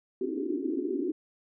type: band-pass noise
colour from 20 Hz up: pink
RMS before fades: -31 dBFS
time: 0.21-1.12 s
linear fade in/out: 5 ms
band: 260 to 400 Hz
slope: 96 dB/octave
effects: none